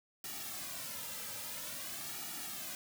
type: noise with flanger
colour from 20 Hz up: white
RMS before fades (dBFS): -43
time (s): 0.24-2.75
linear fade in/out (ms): 2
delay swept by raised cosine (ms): 1.9 to 2.78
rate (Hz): 0.49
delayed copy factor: -0.9
effects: none